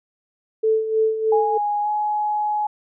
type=tone with tremolo; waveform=sine; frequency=440 Hz; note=A4; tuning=in tune; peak=-14 dBFS; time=0.63-1.58 s; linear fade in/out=10 ms; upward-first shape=sine; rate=3.2 Hz; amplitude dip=65%
type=tone with pitch glide; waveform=sine; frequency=828 to 841.5 Hz; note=G#5 to G#5; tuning=-5 to +23 cents; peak=-19 dBFS; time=1.32-2.67 s; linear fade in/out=5 ms; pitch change=+28 cents; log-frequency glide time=1.82-1.88 s
effects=none